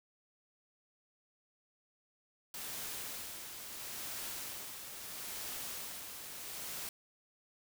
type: noise with tremolo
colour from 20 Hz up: white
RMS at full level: -42 dBFS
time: 2.54-6.89 s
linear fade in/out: 2 ms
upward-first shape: sine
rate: 0.75 Hz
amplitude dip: 45%
effects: none